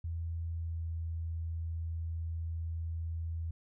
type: tone with pitch glide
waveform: sine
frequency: 83.1 to 82.34 Hz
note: E2 to E2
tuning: +15 to -1 cents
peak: -34 dBFS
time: 0.04-3.51 s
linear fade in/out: 5 ms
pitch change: -16 cents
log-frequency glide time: 0.52-0.84 s
effects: none